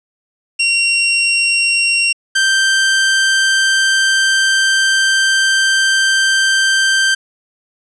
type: tone pair in turn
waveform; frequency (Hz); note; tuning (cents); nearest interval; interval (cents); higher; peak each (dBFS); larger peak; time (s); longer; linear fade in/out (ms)
sawtooth; 2748 / 1566.5; F7 / G6; -29 / -2; minor seventh; 973; first; -8 / -7; second; 0.59-2.13 / 2.35-7.15; second; 10
effects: resampled to 22050 Hz + 8-bit